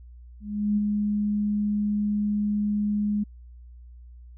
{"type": "tone with ADSR envelope", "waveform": "sine", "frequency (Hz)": 207.7, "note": "G#3", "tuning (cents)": 0, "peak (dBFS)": -19, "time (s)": [0.4, 3.24], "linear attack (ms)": 370, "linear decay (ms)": 23, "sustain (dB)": -3, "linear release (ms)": 12, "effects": ["added 60 Hz sine -43 dBFS peak until 4.37 s"]}